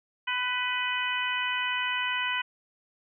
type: harmonic tone with a mistuned harmonic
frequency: 499.6 Hz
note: B4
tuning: 20 cents sharp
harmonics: 2 / 3 / 4 / 5 / 6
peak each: -33 / -33 / -33 / -33 / -33 dBFS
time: 0.27-2.42 s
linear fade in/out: 10 ms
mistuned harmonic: 4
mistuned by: -23 cents
effects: none